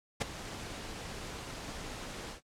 pink noise with ADSR envelope, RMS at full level -28 dBFS, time 0.2-2.41 s, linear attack 19 ms, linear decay 8 ms, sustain -15 dB, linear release 94 ms, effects low-pass 8000 Hz 12 dB/octave + AAC 64 kbps

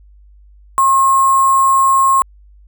sine tone with sample-and-hold, 1075 Hz, C6, 47 cents sharp, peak -8 dBFS, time 0.78-2.22 s, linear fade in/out 0 ms, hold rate 8820 Hz, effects added 50 Hz sine -41 dBFS peak until 2.67 s

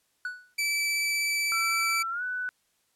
triangle tone with exponential decay, 1479 Hz, F#6, 1 cent flat, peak -26 dBFS, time 0.25-0.54 s, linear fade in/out 2 ms, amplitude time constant 63 ms
sawtooth tone with vibrato, 2314 Hz, D7, 26 cents flat, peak -22 dBFS, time 0.58-2.03 s, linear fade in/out 10 ms, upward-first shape triangle, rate 16 Hz, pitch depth 9 cents each way
sine tone with pitch glide, 1345 to 1492.4 Hz, E6 to F#6, +34 to +14 cents, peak -29 dBFS, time 1.52-2.49 s, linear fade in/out 0 ms, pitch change +180 cents, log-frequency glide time 2.1-2.23 s
effects white hiss -71 dBFS RMS until 2.95 s + low-pass 12000 Hz 12 dB/octave

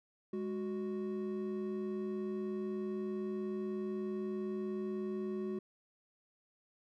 triangle tone pair together, 206.8 / 370 Hz, G#3 / F#4, -7 / 0 cents, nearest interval minor seventh, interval 1007 cents, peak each -37 / -36 dBFS, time 0.33-5.59 s, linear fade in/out 5 ms, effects none

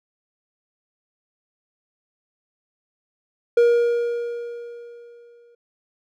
triangle tone with exponential decay, 473.8 Hz, A#4, 28 cents sharp, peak -9 dBFS, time 3.57-5.55 s, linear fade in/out 5 ms, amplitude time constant 430 ms, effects none

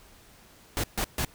pink noise bursts, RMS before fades -28 dBFS, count 3, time 0.77-1.248 s, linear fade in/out 0 ms, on 66 ms, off 140 ms, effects pink hiss -55 dBFS RMS until 1.34 s

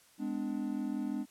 triangle chord, G# diminished, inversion none, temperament equal with one note detuned, 207.7 / 253.4 / 293.7 Hz, G#3 / B3 / D4, 0 / +45 / 0 cents, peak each -36 / -35 / -35 dBFS, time 0.18-1.26 s, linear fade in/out 50 ms, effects white hiss -63 dBFS RMS until 1.3 s + low-pass 12000 Hz 12 dB/octave

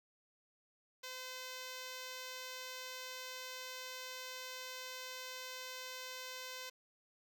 5% pulse tone, 512 Hz, C5, 38 cents flat, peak -33 dBFS, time 1.03-6.7 s, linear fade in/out 10 ms, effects none

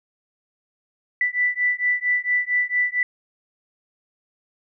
sine beating tone pair, 1975.5 / 1979.9 Hz, B6 / B6, 0 / +4 cents, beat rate 4.4 Hz, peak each -22 dBFS, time 1.21-3.03 s, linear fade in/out 2 ms, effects none

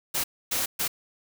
white noise bursts at uneven times, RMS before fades -27 dBFS, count 3, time 0.14-0.24 / 0.51-0.66 / 0.79-0.88 s, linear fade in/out 10 ms, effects none

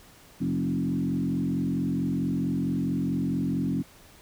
sine tone with frequency modulation, 220 Hz, A3, in tune, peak -24 dBFS, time 0.4-3.83 s, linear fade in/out 20 ms, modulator 44.5 Hz, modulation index 1.8, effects pink hiss -53 dBFS RMS until 4.21 s

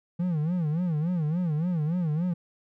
triangle tone with vibrato, 164.81 Hz, E3, in tune, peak -22 dBFS, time 0.19-2.34 s, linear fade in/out 10 ms, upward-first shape sine, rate 3.5 Hz, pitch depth 180 cents each way, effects none

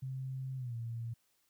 sine tone with pitch glide, 131.7 to 115.98 Hz, C3 to A#2, +12 to -8 cents, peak -37 dBFS, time 0.02-1.14 s, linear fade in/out 10 ms, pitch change -220 cents, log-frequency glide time 0.57-0.75 s, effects white hiss -75 dBFS RMS until 1.49 s

